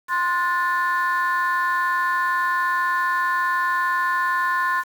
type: chord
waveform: sine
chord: F# diminished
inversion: second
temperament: equal with one note detuned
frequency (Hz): 1046.5 / 1452 / 1760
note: C6 / F#6 / A6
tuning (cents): 0 / -33 / 0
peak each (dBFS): -20 / -25 / -23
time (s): 0.08-4.84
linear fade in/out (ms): 50
effects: tanh soft clip ceiling -13 dBFS + 7-bit